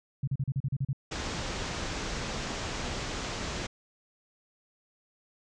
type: tone bursts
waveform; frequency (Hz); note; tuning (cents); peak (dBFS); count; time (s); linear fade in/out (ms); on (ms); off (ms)
sine; 135.4; C#3; -40; -26; 9; 0.23-0.931; 5; 45; 37
type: low-pass noise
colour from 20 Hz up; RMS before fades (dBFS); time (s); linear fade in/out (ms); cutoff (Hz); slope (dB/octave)
pink; -35; 1.11-3.67; 10; 7300; 48
effects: none